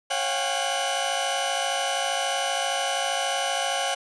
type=tone cluster; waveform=sawtooth; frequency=549 / 699 / 754 / 807 / 2973 Hz; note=C#5 / F5 / F#5 / G#5 / F#7; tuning=-17 / +1 / +32 / -50 / +8 cents; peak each=-27 dBFS; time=0.1-3.95 s; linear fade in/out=10 ms; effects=resampled to 24000 Hz